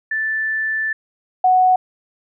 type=tone pair in turn; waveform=sine; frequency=1760 / 740 Hz; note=A6 / F#5; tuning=0 / 0 cents; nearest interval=octave + minor third; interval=1500 cents; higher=first; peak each=-18 / -10 dBFS; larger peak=second; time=0.11-0.93 / 1.44-1.76 s; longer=first; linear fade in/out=5 ms; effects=none